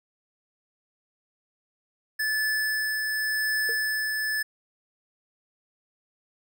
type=tone with tremolo; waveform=square; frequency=1736 Hz; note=A6; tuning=24 cents flat; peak=-24 dBFS; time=2.19-4.43 s; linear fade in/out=10 ms; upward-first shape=triangle; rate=0.9 Hz; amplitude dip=30%
type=tone with exponential decay; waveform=triangle; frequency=460.1 Hz; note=A#4; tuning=23 cents flat; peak=-28 dBFS; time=3.69-3.79 s; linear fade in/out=1 ms; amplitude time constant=21 ms
effects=none